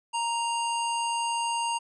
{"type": "harmonic tone with a mistuned harmonic", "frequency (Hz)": 932.3, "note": "A#5", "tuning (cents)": 0, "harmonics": [1, 3, 5, 7, 9, 10], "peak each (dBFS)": [-27, -33, -42, -43, -38, -47], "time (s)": [0.13, 1.79], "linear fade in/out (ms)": 20, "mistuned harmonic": 5, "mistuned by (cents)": 31, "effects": []}